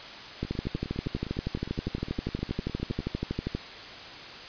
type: two click trains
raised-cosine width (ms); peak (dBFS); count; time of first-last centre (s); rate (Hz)
3; -24 / -16; 26 / 40; 0.45-3.004 / 0.43-3.55; 9.79 / 12.5
effects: white hiss -42 dBFS RMS until 4.48 s + resampled to 11025 Hz